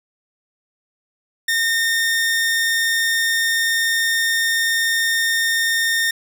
sawtooth tone, 1827 Hz, A#6, 35 cents flat, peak -13 dBFS, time 1.48-6.11 s, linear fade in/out 5 ms, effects none

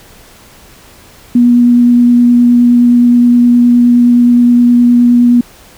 sine tone with vibrato, 241.6 Hz, B3, 38 cents flat, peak -3 dBFS, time 1.35-5.41 s, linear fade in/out 5 ms, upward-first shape sine, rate 9.6 Hz, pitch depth 9 cents each way, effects pink hiss -39 dBFS RMS until 5.77 s

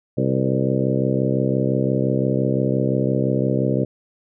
harmonic tone with a mistuned harmonic, 65.8 Hz, C2, 10 cents sharp, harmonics 2 / 3 / 4 / 5 / 6 / 7 / 8 / 9, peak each -22 / -24 / -25 / -26 / -27 / -27 / -28 / -29 dBFS, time 0.17-3.85 s, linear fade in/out 10 ms, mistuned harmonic 8, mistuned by -38 cents, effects none

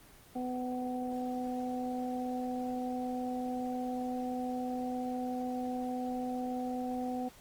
harmonic tone, 250.7 Hz, B3, 26 cents sharp, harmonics 1 / 2 / 3, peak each -35 / -41 / -39 dBFS, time 0.35-7.29 s, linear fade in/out 10 ms, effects pink hiss -57 dBFS RMS until 7.4 s + Opus 24 kbps

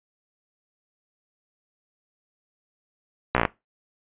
slowing click train, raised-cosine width 0.5 ms, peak -4 dBFS, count 7, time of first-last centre 3.35-3.452 s, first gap 15 ms, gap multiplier 1.05, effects noise-tail reverb RT60 0.2 s tail -19 dB re dry + resampled to 8000 Hz

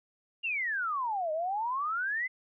sine exponential two-way sweep, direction down then up, 2858 to 608 to 2081 Hz, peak -29 dBFS, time 0.43-2.28 s, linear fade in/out 20 ms, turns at 1.32 s, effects none

